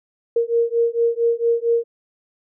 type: beating tone pair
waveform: sine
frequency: 464.1 / 468.5 Hz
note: A#4 / A#4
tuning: -8 / +9 cents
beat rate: 4.4 Hz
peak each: -19 / -19 dBFS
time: 0.36-1.84 s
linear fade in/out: 5 ms
effects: none